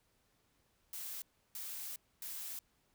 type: noise bursts at uneven times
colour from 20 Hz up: blue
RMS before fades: -44 dBFS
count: 3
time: 0.93-1.22 / 1.55-1.96 / 2.22-2.59 s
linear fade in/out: 2 ms
effects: pink hiss -75 dBFS RMS until 2.94 s